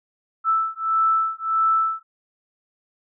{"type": "beating tone pair", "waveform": "sine", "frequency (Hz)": [1318.5, 1320.1], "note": ["E6", "E6"], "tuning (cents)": [0, 2], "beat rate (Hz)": 1.6, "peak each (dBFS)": -21, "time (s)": [0.44, 2.03], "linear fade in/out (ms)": 50, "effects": []}